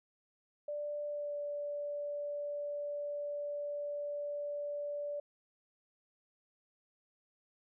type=tone with pitch glide; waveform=sine; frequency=588 to 581.6 Hz; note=D5 to D5; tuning=+2 to -17 cents; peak=-36 dBFS; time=0.68-5.2 s; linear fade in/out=5 ms; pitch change=-19 cents; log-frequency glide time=1.06-1.35 s; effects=none